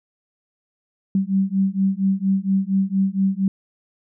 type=beating tone pair; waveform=sine; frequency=191.2 / 195.5 Hz; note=G3 / G3; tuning=-43 / -4 cents; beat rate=4.3 Hz; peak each=-20 / -20 dBFS; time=1.15-3.48 s; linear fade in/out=2 ms; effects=none